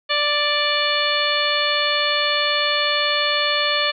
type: harmonic tone with a mistuned harmonic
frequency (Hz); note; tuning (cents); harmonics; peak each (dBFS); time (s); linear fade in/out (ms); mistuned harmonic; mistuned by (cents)
587.3; D5; 0; 1 / 2 / 3 / 4 / 5 / 6 / 7; -25 / -25 / -25 / -25 / -25 / -25 / -25; 0.09-3.92; 20; 7; +92
effects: none